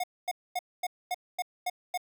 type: tone bursts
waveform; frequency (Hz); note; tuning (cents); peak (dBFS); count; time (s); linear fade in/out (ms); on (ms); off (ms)
square; 722; F#5; -43; -29; 8; 0-1.976; 5; 37; 240
effects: none